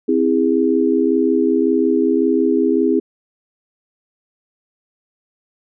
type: chord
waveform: sine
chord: C augmented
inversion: none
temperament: just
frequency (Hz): 261.6 / 327 / 408.8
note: C4 / E4 / G#4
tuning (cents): 0 / -14 / -27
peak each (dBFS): -17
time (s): 0.08-3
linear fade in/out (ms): 10
effects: none